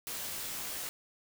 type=noise with comb filter; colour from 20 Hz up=white; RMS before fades=-39 dBFS; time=0.07-0.89 s; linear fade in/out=0 ms; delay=16 ms; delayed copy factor=-0.6; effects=none